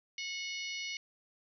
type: harmonic tone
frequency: 730 Hz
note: F#5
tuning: 24 cents flat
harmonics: 3 / 4 / 5 / 6 / 7 / 8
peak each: -40 / -43 / -49 / -46 / -48 / -48 dBFS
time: 0.18-0.97 s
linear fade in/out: 2 ms
effects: none